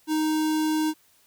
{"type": "tone with notch filter", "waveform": "square", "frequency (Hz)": 311.1, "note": "D#4", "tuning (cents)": 0, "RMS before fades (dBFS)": -24, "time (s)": [0.07, 0.94], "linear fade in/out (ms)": 50, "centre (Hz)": 2000, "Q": 1.9, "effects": ["white hiss -61 dBFS RMS until 1.26 s"]}